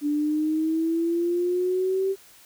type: exponential sweep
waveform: sine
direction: up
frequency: 290.9 to 390 Hz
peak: -21 dBFS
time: 0.01-2.16 s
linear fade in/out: 50 ms
effects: white hiss -52 dBFS RMS until 2.45 s